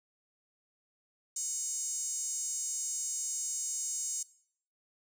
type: tone with high-pass filter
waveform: 5% pulse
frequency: 742 Hz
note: F#5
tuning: 5 cents sharp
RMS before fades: -36 dBFS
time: 1.36-4.23 s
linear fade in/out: 5 ms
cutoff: 7000 Hz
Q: 5.9
effects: noise-tail reverb RT60 0.6 s tail -20 dB re dry